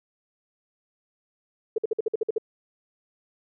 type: tone bursts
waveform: sine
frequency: 439.7 Hz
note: A4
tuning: 1 cent flat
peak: -20 dBFS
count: 9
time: 1.76-2.382 s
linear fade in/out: 5 ms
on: 22 ms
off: 53 ms
effects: none